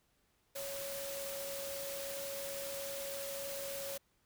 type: tone in noise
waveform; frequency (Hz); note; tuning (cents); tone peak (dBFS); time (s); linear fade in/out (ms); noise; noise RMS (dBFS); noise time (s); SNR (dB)
sine; 555; C#5; +2; -42; 0.55-3.98; 10; white; -44; 0.55-3.98; -1
effects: pink hiss -75 dBFS RMS until 4.25 s